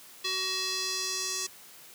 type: tone with band-pass filter sweep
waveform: square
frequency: 375.8 Hz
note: F#4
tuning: 27 cents sharp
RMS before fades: -32 dBFS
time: 0.24-1.47 s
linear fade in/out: 10 ms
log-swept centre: 4000 to 6300 Hz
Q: 2.3
effects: white hiss -51 dBFS RMS until 1.94 s + high-pass 100 Hz 12 dB/octave